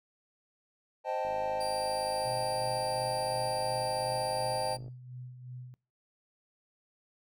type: chord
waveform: triangle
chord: A half-diminished seventh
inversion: first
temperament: equal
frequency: 523.3 / 622.3 / 784 / 880 Hz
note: C5 / Eb5 / G5 / A5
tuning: 0 / 0 / 0 / 0 cents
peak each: -34 / -34 / -34 / -34 dBFS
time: 1.04-4.78 s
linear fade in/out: 50 ms
type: click train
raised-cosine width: 2 ms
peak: -37 dBFS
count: 192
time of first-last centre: 1.25-4.881 s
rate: 52.6 Hz
type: tone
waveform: 30% pulse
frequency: 4717 Hz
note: D8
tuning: 7 cents sharp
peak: -36 dBFS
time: 1.6-4.77 s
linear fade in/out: 10 ms
type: tone with tremolo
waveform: sine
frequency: 125.3 Hz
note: B2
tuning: 25 cents sharp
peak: -40 dBFS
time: 2.25-5.74 s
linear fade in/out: 0 ms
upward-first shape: sine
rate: 2.8 Hz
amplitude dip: 55%
effects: noise-tail reverb RT60 0.3 s tail -23 dB re dry